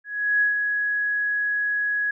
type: tone with ADSR envelope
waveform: sine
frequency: 1672 Hz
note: G#6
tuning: 11 cents sharp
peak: -16 dBFS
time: 0.04-2.11 s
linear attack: 370 ms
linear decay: 130 ms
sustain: -5 dB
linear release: 5 ms
effects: none